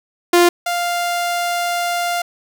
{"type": "tone pair in turn", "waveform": "sawtooth", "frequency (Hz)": [349.2, 698.4], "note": ["F4", "F5"], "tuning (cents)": [0, 0], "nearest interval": "octave", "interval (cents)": 1200, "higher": "second", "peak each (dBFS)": [-5, -14], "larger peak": "first", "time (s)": [[0.33, 0.49], [0.66, 2.22]], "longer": "second", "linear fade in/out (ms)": 5, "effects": []}